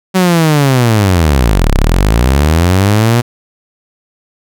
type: linear two-way sweep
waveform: sawtooth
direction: down then up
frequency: 190 to 30.87 to 122.3 Hz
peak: -3 dBFS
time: 0.14-3.22 s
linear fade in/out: 20 ms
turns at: 1.73 s
effects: none